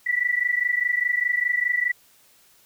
sine tone pair together, 1948 / 1972.9 Hz, B6 / B6, -24 / -2 cents, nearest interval unison, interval 22 cents, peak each -23 dBFS, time 0.06-1.92 s, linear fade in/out 10 ms, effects white hiss -57 dBFS RMS until 2.65 s

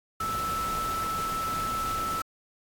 sine tone in noise, 1316 Hz, E6, 3 cents flat, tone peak -28 dBFS, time 0.2-2.22 s, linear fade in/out 5 ms, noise pink, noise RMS -37 dBFS, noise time 0.2-2.22 s, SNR +6 dB, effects AAC 64 kbps

